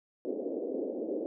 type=band-pass noise; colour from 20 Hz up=white; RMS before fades=-35 dBFS; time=0.25-1.26 s; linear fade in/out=0 ms; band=250 to 540 Hz; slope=48 dB/octave; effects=none